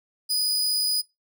sawtooth tone with amplitude modulation, 4964 Hz, D#8, 5 cents flat, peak -18 dBFS, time 0.29-1.02 s, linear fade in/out 20 ms, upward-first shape sine, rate 96.6 Hz, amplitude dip 25%, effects noise-tail reverb RT60 0.2 s tail -22 dB re dry

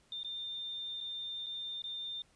sine tone with dropouts, 3606 Hz, A7, 42 cents sharp, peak -38 dBFS, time 0.12-2.22 s, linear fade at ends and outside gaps 2 ms, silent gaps 0.232-0.246 / 1.005-1.01 / 1.462-1.466 / 1.82-1.84 s, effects pink hiss -68 dBFS RMS until 2.35 s + resampled to 22050 Hz

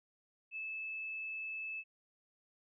sine tone, 2615 Hz, E7, 15 cents flat, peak -39 dBFS, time 0.51-1.84 s, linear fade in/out 50 ms, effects none

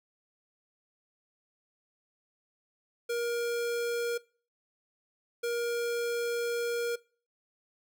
square tone bursts at uneven times, 472.7 Hz, A#4, 24 cents sharp, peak -30 dBFS, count 2, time 3.09-4.18 / 5.43-6.96 s, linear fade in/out 10 ms, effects noise-tail reverb RT60 0.4 s tail -23 dB re dry

